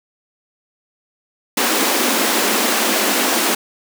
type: high-pass noise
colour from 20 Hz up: pink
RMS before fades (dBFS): -17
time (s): 1.57-3.55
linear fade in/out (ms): 5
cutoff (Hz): 210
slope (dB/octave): 96
effects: none